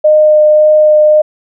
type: tone with vibrato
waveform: sine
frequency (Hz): 610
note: D#5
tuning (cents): -34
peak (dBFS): -3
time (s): 0.04-1.22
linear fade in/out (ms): 10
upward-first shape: sine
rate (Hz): 1.8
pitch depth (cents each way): 8
effects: none